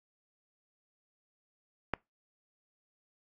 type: click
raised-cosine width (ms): 0.5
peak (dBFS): -14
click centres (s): 1.937
effects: noise-tail reverb RT60 0.2 s tail -25 dB re dry + AAC 64 kbps